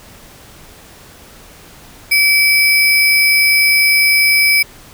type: tone with sample-and-hold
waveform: sine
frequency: 2300 Hz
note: D7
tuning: 37 cents flat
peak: -8 dBFS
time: 2.11-4.63 s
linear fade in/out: 10 ms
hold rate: 7350 Hz
effects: pink hiss -40 dBFS RMS until 4.93 s